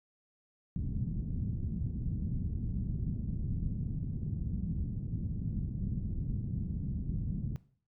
white low-pass noise, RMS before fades -35 dBFS, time 0.76-7.56 s, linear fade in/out 0 ms, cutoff 180 Hz, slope 24 dB/octave, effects noise-tail reverb RT60 0.5 s tail -18 dB re dry

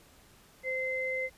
sine tone pair together, 519 / 2068 Hz, C5 / C7, -14 / -21 cents, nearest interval 2 octaves, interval 2393 cents, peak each -34 / -32 dBFS, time 0.63-1.3 s, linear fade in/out 50 ms, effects pink hiss -59 dBFS RMS until 1.37 s + resampled to 32000 Hz

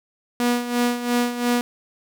sawtooth tone with tremolo, 242.1 Hz, B3, 34 cents flat, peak -13 dBFS, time 0.4-1.61 s, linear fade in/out 0 ms, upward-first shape sine, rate 2.9 Hz, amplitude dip 70%, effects none

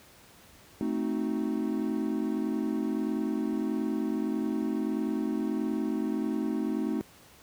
triangle chord, A diminished seventh, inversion none, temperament equal, 220 / 261.6 / 311.1 / 370 Hz, A3 / C4 / Eb4 / Gb4, 0 / 0 / 0 / 0 cents, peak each -30 / -31 / -30 / -35 dBFS, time 0.81-7.01 s, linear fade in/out 0 ms, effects pink hiss -55 dBFS RMS until 7.42 s + high-pass 60 Hz 12 dB/octave

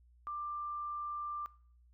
sine tone, 1185 Hz, D6, 15 cents sharp, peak -37 dBFS, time 0.27-1.46 s, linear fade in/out 0 ms, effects noise-tail reverb RT60 0.5 s tail -19 dB re dry + added 60 Hz sine -61 dBFS peak until 1.93 s

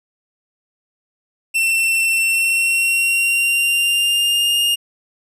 45% pulse tone with pitch glide, 2694 to 2830 Hz, E7 to F7, +37 to +22 cents, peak -14 dBFS, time 1.54-4.76 s, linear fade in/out 20 ms, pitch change +85 cents, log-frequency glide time 2.15-4.61 s, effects resampled to 32000 Hz

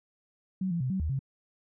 sine tone with pitch steps, 188 / 170.2 / 128.4 / 189.8 / 77.3 / 135.2 Hz, F#3 / F3 / C3 / F#3 / D#2 / C#3, +28 / -44 / -32 / +44 / -11 / -43 cents, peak -27 dBFS, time 0.61-1.192 s, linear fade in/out 5 ms, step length 97 ms, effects none

